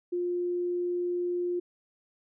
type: tone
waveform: sine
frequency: 353.3 Hz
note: F4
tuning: 20 cents sharp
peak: -27 dBFS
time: 0.12-1.6 s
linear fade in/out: 10 ms
effects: none